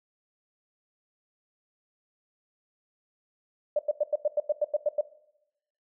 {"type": "tone bursts", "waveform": "sine", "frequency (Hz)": 595, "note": "D5", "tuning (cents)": 22, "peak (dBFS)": -21, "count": 11, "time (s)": [3.76, 5.011], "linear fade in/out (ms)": 5, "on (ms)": 31, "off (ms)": 91, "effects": ["noise-tail reverb RT60 0.8 s tail -17 dB re dry"]}